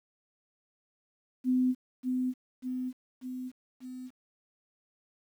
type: tone with echo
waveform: sine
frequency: 254.2 Hz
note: C4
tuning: 50 cents flat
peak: -23 dBFS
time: 1.44-1.75 s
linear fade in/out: 50 ms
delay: 590 ms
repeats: 4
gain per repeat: -4 dB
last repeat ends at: 4.11 s
effects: 10-bit